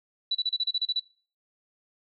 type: tone bursts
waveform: sine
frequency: 3951 Hz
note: B7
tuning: in tune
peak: -23 dBFS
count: 10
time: 0.31-0.997 s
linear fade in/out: 5 ms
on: 39 ms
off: 33 ms
effects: noise-tail reverb RT60 0.4 s tail -21 dB re dry